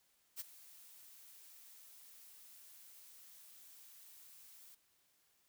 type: noise with ADSR envelope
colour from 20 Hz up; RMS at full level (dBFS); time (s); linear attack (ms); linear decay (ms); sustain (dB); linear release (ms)
blue; -42; 0.36-4.75; 43; 21; -17; 8
effects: white hiss -75 dBFS RMS until 5.48 s